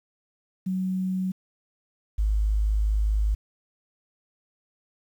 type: tone pair in turn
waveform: sine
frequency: 186.7 / 52.39 Hz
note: F#3 / G#1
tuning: +16 / +16 cents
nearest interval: octave + minor seventh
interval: 2200 cents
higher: first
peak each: -24 / -20 dBFS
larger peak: second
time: 0.66-1.32 / 2.18-3.35 s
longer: second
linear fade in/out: 10 ms
effects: 9-bit